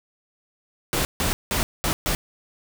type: noise bursts at uneven times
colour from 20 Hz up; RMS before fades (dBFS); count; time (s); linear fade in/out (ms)
pink; -23; 5; 0.93-1.05 / 1.2-1.33 / 1.51-1.63 / 1.84-1.93 / 2.06-2.15; 0
effects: none